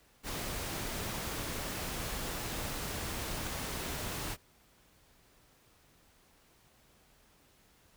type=noise; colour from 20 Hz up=pink; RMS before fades=-38 dBFS; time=0.23-4.37 s; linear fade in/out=50 ms; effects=pink hiss -65 dBFS RMS until 7.96 s